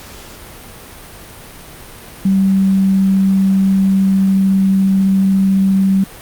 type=tone; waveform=sine; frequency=192.9 Hz; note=G3; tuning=28 cents flat; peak=-9 dBFS; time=2.25-6.04 s; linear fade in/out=5 ms; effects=pink hiss -35 dBFS RMS until 6.21 s + Opus 48 kbps